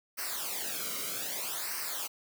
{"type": "noise with flanger", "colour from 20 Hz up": "white", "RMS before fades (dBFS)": -36, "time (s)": [0.17, 2.08], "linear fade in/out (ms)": 20, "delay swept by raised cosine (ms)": [0.28, 1.17], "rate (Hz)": 0.63, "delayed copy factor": -0.8, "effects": []}